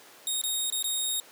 15% pulse tone with dropouts, 3729 Hz, A#7, in tune, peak -20 dBFS, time 0.27-1.2 s, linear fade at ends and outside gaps 1 ms, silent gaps 0.415-0.437 / 0.701-0.724 / 0.826-0.842 s, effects pink hiss -51 dBFS RMS until 1.31 s + high-pass 400 Hz 12 dB/octave

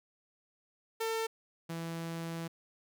sawtooth tone pair in turn, 449.3 / 165.88 Hz, A4 / E3, +36 / +11 cents, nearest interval octave + perfect fourth, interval 1725 cents, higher first, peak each -28 / -33 dBFS, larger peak first, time 1-1.27 / 1.69-2.48 s, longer second, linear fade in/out 10 ms, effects none

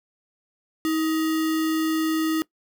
sine tone with sample-and-hold, 318.4 Hz, D#4, 40 cents sharp, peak -20 dBFS, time 0.85-2.42 s, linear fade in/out 0 ms, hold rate 1575 Hz, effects noise-tail reverb RT60 0.1 s tail -21 dB re dry

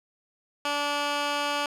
15% pulse tone with band-pass filter, 289.9 Hz, D4, 22 cents flat, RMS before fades -28 dBFS, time 0.65-1.66 s, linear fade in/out 2 ms, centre 2400 Hz, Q 0.68, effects none

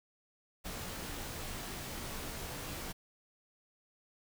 pink noise with comb filter, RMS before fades -42 dBFS, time 0.64-2.93 s, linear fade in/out 20 ms, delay 19 ms, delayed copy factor -0.6, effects none

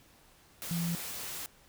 sine tone in noise, 170 Hz, F3, 46 cents flat, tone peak -30 dBFS, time 0.71-0.95 s, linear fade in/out 0 ms, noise white, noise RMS -40 dBFS, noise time 0.62-1.46 s, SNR +7 dB, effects pink hiss -61 dBFS RMS until 1.68 s

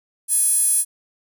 sawtooth tone with high-pass filter, 836 Hz, G#5, 11 cents sharp, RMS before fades -18 dBFS, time 0.28-0.85 s, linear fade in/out 50 ms, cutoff 10000 Hz, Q 8.6, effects none

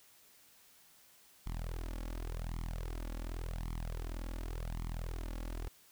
sawtooth tone with flanger, 41.2 Hz, E1, in tune, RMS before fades -40 dBFS, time 1.46-5.68 s, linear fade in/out 0 ms, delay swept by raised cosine 0.92 to 3.62 ms, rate 0.89 Hz, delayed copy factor +0.95, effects white hiss -63 dBFS RMS until 5.91 s

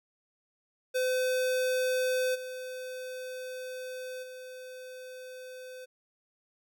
square tone with level steps, 510 Hz, C5, 44 cents flat, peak -27 / -38 / -43 dBFS, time 0.94-5.86 s, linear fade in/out 20 ms, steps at 2.34 / 4.22 s, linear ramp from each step 20 ms, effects none

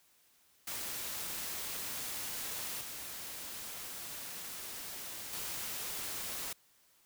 white noise with level steps, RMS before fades -40 / -44 / -40 dBFS, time 0.67-6.53 s, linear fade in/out 5 ms, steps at 2.81 / 5.33 s, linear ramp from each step 2 ms, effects white hiss -68 dBFS RMS until 7.05 s

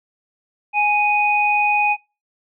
sine tone pair together, 831.5 / 2489 Hz, G#5 / D#7, +2 / 0 cents, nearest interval octave + perfect fifth, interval 1898 cents, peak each -17 dBFS, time 0.73-1.97 s, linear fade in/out 50 ms, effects noise-tail reverb RT60 0.3 s tail -25 dB re dry

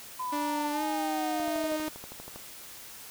sine linear sweep, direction down, 1020 to 609 Hz, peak -31 dBFS, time 0.19-1.77 s, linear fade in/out 10 ms
sawtooth tone with pitch glide, 293.7 to 309.2 Hz, D4 to D#4, 0 to -11 cents, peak -27 dBFS, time 0.32-1.89 s, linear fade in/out 10 ms, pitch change +89 cents, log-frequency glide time 0.71-0.83 s
click train, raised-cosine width 1 ms, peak -29 dBFS, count 13, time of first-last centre 1.4-2.36 s, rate 12.5 Hz
effects white hiss -46 dBFS RMS until 3.1 s

